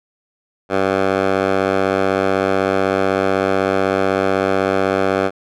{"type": "tone with band-pass filter", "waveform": "10% pulse", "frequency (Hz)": 96, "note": "G2", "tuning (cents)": -36, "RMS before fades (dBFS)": -17, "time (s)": [0.69, 5.31], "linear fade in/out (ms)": 50, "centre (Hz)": 820, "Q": 0.87, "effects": []}